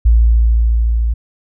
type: tone with level ramp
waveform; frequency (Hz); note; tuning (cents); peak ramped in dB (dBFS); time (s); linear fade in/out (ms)
sine; 56.9; A#1; -41; -5 to -12; 0.05-1.14; 10
effects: none